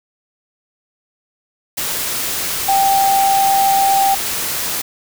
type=tone in noise; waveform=sine; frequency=784 Hz; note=G5; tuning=in tune; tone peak=-11 dBFS; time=2.68-4.15 s; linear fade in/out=10 ms; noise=white; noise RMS=-21 dBFS; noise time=1.77-4.82 s; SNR=+7 dB; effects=none